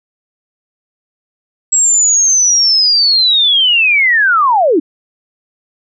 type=linear sweep; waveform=sine; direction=down; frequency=7700 to 270 Hz; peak=-7 dBFS; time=1.72-4.8 s; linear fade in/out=10 ms; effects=none